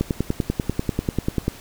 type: click train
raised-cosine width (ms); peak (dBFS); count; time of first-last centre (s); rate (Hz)
3; -7; 16; 0.01-1.481; 10.2
effects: pink hiss -42 dBFS RMS until 1.6 s